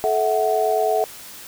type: tone cluster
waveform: sine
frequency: 433.6 / 655 / 744 Hz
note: A4 / E5 / F#5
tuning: -25 / -11 / +9 cents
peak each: -21 dBFS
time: 0.04-1.04 s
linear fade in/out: 0 ms
effects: white hiss -39 dBFS RMS until 1.47 s